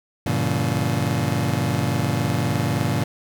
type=chord; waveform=30% pulse; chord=G diminished seventh; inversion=none; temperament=just; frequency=98 / 117.6 / 141.12 / 169.34 Hz; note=G2 / Bb2 / Db3 / Fb3; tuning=0 / +16 / +31 / +47 cents; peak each=-24 / -22 / -22 / -25 dBFS; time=0.26-3.04 s; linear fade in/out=5 ms; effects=none